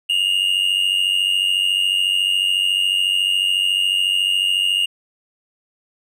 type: tone pair together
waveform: triangle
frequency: 2794 / 2888 Hz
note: F7 / F#7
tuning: 0 / -43 cents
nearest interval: minor second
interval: 57 cents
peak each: -17 dBFS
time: 0.09-4.86 s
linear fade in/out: 10 ms
effects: none